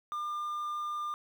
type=tone with quantisation; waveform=triangle; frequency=1201 Hz; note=D6; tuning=38 cents sharp; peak=-31 dBFS; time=0.12-1.14 s; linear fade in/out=0 ms; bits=10; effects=none